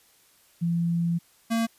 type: tone pair in turn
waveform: sine / square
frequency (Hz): 169.8 / 228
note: F3 / A#3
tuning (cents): -48 / -38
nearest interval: perfect fourth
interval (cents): 510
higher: second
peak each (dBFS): -22 / -23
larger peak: first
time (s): 0.61-1.19 / 1.5-1.67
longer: first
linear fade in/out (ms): 20
effects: white hiss -60 dBFS RMS until 1.78 s + resampled to 32000 Hz